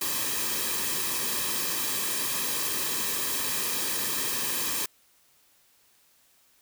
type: noise with comb filter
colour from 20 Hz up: white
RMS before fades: -29 dBFS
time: 0.01-4.86 s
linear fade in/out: 5 ms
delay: 1.4 ms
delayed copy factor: -0.65
effects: white hiss -63 dBFS RMS until 6.61 s